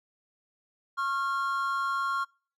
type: tone pair together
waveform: triangle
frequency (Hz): 1090 / 1386.2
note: C#6 / F6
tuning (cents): -29 / -13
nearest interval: major third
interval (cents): 416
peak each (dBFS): -28 / -28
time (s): 0.97-2.25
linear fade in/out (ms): 20
effects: noise-tail reverb RT60 0.4 s tail -25 dB re dry